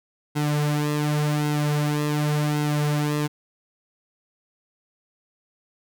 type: tone with flanger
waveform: sawtooth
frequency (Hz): 148.8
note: D3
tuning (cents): +23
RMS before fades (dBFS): -23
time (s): 0.35-3.28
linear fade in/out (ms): 20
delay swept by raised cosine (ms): 1.7 to 5.4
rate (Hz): 0.89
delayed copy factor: -0.7
effects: none